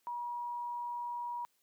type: tone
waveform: sine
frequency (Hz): 960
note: B5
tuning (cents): -49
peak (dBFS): -36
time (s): 0.07-1.45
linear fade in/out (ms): 0
effects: white hiss -75 dBFS RMS until 1.62 s + high-pass 150 Hz 12 dB/octave